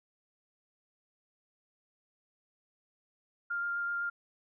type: tone with vibrato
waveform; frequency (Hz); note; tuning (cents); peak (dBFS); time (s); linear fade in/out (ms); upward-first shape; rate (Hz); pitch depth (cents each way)
sine; 1400; F6; +4; -31; 3.5-4.1; 10; sine; 7.9; 9
effects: none